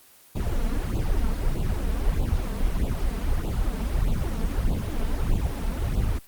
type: noise with flanger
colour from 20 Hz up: brown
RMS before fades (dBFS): -24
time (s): 0.35-6.19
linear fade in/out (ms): 10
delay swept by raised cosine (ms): 0.26 to 4.56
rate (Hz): 1.6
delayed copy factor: +0.9
effects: white hiss -53 dBFS RMS until 6.27 s + Opus 24 kbps